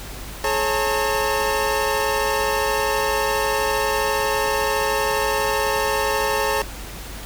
25% pulse tone cluster, 426.4 / 546 / 905 Hz, G#4 / C#5 / A5, +46 / -26 / +48 cents, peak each -20 dBFS, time 0.44-6.62 s, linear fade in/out 2 ms, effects added 50 Hz sine -35 dBFS peak until 7.25 s + pink hiss -36 dBFS RMS until 7.25 s

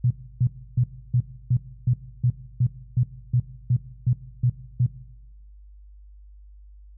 sine tone bursts, 123.47 Hz, B2, in tune, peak -16 dBFS, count 14, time 0.04-4.864 s, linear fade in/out 5 ms, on 66 ms, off 300 ms, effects noise-tail reverb RT60 1.0 s tail -17 dB re dry + added 50 Hz sine -44 dBFS peak until 6.97 s

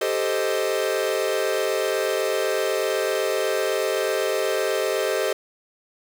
45% pulse chord, A half-diminished seventh, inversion third, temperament equal, 392 / 440 / 523.3 / 622.3 Hz, G4 / A4 / C5 / Eb5, 0 / 0 / 0 / 0 cents, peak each -27 dBFS, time 0.01-5.33 s, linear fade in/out 5 ms, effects none

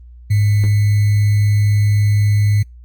sine tone with sample-and-hold, 103.83 Hz, G#2, in tune, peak -10 dBFS, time 0.3-2.63 s, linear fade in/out 10 ms, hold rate 2100 Hz, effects added 60 Hz sine -36 dBFS peak until 2.84 s + Opus 24 kbps

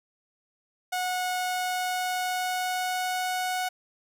sawtooth tone with pitch glide, 731 to 736.5 Hz, F#5 to F#5, -21 to -8 cents, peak -23 dBFS, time 0.92-3.69 s, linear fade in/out 10 ms, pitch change +13 cents, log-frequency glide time 1.36-3.44 s, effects none

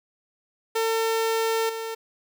sawtooth tone with level steps, 450 Hz, A4, 39 cents sharp, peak -18 / -26 dBFS, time 0.75-1.95 s, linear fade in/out 10 ms, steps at 1.69 s, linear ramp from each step 5 ms, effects none

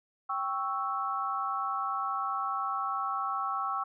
sine chord, C# diminished, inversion second, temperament equal, 784 / 1108.7 / 1318.5 Hz, G5 / C#6 / E6, 0 / 0 / 0 cents, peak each -36 / -33 / -33 dBFS, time 0.29-3.84 s, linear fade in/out 10 ms, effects none

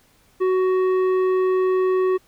sine tone with tanh clipping, 372.5 Hz, F#4, 12 cents sharp, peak -18 dBFS, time 0.4-2.18 s, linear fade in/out 20 ms, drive 10 dB, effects pink hiss -58 dBFS RMS until 2.27 s

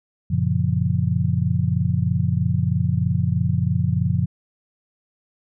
sine chord, Gb major seventh, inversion none, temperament just, 92.5 / 115.62 / 138.75 / 173.43 Hz, Gb2 / Bb2 / Db3 / F3, 0 / -14 / +2 / -12 cents, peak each -23 dBFS, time 0.3-4.26 s, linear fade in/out 10 ms, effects none

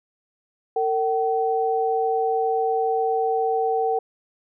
sine tone pair together, 453.7 / 763 Hz, A#4 / G5, -47 / -47 cents, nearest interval major sixth, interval 900 cents, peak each -22 dBFS, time 0.76-3.99 s, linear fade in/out 5 ms, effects none

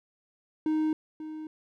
triangle tone pair in turn, 311.1 / 311.1 Hz, D#4 / D#4, 0 / 0 cents, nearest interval unison, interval 0 cents, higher neither, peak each -22 / -34 dBFS, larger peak first, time 0.66-0.93 / 1.2-1.47 s, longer neither, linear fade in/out 2 ms, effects none

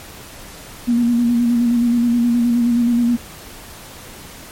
sine tone with vibrato, 237.9 Hz, A#3, 35 cents sharp, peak -12 dBFS, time 0.87-3.17 s, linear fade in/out 20 ms, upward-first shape square, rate 9.5 Hz, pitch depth 26 cents each way, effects pink hiss -37 dBFS RMS until 4.51 s + MP3 64 kbps

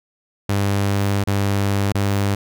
sawtooth tone with dropouts, 99.9 Hz, G2, 33 cents sharp, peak -13 dBFS, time 0.49-2.35 s, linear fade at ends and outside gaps 5 ms, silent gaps 1.239-1.273 / 1.923-1.947 s, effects none

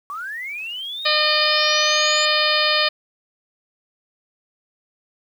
sine linear sweep, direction up, 1108.7 to 7190 Hz, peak -27 dBFS, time 0.1-2.25 s, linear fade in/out 0 ms
harmonic tone, 608 Hz, D#5, 40 cents flat, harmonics 1 / 2 / 3 / 4 / 5 / 6 / 7 / 8, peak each -24 / -24 / -24 / -24 / -24 / -24 / -24 / -24 dBFS, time 1.05-2.89 s, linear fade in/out 10 ms
effects 8-bit

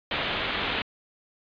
white low-pass noise, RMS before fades -29 dBFS, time 0.11-0.82 s, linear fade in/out 2 ms, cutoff 3700 Hz, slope 48 dB/octave, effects resampled to 11025 Hz

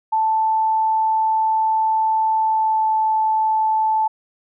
sine tone with pitch glide, 880 to 874.4 Hz, A5 to A5, 0 to -11 cents, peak -15 dBFS, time 0.12-4.08 s, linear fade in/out 10 ms, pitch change -11 cents, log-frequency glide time 2.37-2.92 s, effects none

